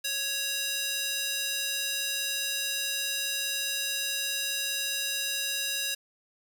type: tone with high-pass filter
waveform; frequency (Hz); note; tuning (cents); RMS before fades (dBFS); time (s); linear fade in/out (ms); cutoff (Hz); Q
square; 554.4; C#5; 0; -31; 0.04-5.95; 10; 3100; 0.99
effects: 8-bit